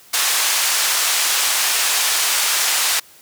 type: band-pass noise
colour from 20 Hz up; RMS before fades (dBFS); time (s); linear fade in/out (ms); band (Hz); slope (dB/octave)
white; -18; 0.13-3; 10; 830 to 9400; 12
effects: white hiss -47 dBFS RMS until 3.21 s + high-pass 60 Hz 12 dB/octave